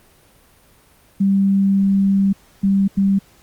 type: tone bursts at uneven times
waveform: sine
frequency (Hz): 196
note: G3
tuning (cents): 0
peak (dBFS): -12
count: 3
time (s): 1.2-2.33 / 2.63-2.88 / 2.97-3.19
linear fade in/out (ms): 10
effects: pink hiss -52 dBFS RMS until 3.42 s + Opus 32 kbps